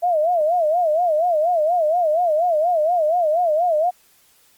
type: tone with vibrato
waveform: sine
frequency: 659.3 Hz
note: E5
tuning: in tune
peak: -15 dBFS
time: 0.02-3.91 s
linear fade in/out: 20 ms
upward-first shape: sine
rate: 4.2 Hz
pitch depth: 160 cents each way
effects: white hiss -56 dBFS RMS until 4.57 s + Opus 24 kbps